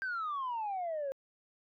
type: exponential sweep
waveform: sine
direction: down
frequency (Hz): 1585 to 530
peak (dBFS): -32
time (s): 0.02-1.12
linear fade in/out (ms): 0
effects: tanh soft clip ceiling -31 dBFS